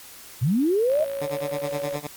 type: linear sweep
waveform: sine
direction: up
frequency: 104.7 to 651 Hz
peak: -18 dBFS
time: 0.41-1.05 s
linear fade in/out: 20 ms
type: click train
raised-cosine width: 0.3 ms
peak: -25 dBFS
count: 59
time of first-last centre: 0.9-1.945 s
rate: 55.5 Hz
type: tone with pitch glide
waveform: sine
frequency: 554.4 to 563.8 Hz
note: C#5 to C#5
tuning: 0 to +29 cents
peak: -27 dBFS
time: 1-1.96 s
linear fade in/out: 0 ms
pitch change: +29 cents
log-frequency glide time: 1.33-1.58 s
type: tone with tremolo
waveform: 10% pulse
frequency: 147.3 Hz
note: D3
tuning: 6 cents sharp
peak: -19 dBFS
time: 1.21-2.07 s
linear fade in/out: 5 ms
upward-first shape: sine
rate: 9.6 Hz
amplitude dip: 95%
effects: white hiss -44 dBFS RMS until 2.16 s + Opus 48 kbps